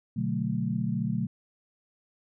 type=chord; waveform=sine; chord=B minor seventh; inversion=none; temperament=equal; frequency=123.47 / 146.83 / 185 / 220 Hz; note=B2 / D3 / F#3 / A3; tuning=0 / 0 / 0 / 0 cents; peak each=-32 / -33 / -31 / -31 dBFS; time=0.16-1.27 s; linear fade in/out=10 ms; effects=none